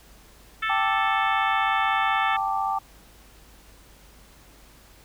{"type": "harmonic tone", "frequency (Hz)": 440, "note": "A4", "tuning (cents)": 0, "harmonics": [3, 4, 5, 6, 7, 8], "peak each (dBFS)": [-27, -28, -31, -35, -38, -37], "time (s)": [0.62, 2.37], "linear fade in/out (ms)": 10}
{"type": "chord", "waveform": "sine", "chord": "G suspended second", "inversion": "none", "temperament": "equal", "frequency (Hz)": [784, 880, 1174.7], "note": ["G5", "A5", "D6"], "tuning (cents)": [0, 0, 0], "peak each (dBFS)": [-26, -28, -28], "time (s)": [0.69, 2.79], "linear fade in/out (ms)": 10}
{"effects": ["added 50 Hz sine -53 dBFS peak until 5.04 s", "pink hiss -53 dBFS RMS until 5.04 s"]}